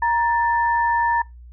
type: tone pair together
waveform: sine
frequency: 938 / 1770.7 Hz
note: A#5 / A6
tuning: +11 / +10 cents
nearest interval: major seventh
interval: 1099 cents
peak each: -17 / -24 dBFS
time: 0.02-1.22 s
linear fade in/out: 5 ms
effects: noise-tail reverb RT60 0.2 s tail -23 dB re dry + added 60 Hz sine -39 dBFS peak until 1.52 s